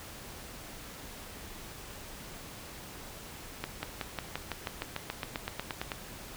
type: accelerating click train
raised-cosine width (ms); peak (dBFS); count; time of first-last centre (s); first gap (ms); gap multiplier
0.3; -17; 17; 3.64-5.918; 190; 0.96
effects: pink hiss -46 dBFS RMS until 6.36 s